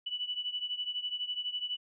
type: beating tone pair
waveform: sine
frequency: 2960 / 2972 Hz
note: F#7 / F#7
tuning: 0 / +7 cents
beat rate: 12 Hz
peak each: -35 / -38 dBFS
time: 0.06-1.77 s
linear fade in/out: 10 ms
effects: none